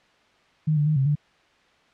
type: tone with pitch steps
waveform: sine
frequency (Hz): 154.7 / 147.7 / 153.9 / 134.3 / 147.3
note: D#3 / D3 / D#3 / C3 / D3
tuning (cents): -10 / +10 / -19 / +46 / +6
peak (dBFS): -18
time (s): 0.67-1.155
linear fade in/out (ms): 10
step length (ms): 97
effects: white hiss -59 dBFS RMS until 1.93 s + low-pass 3000 Hz 12 dB/octave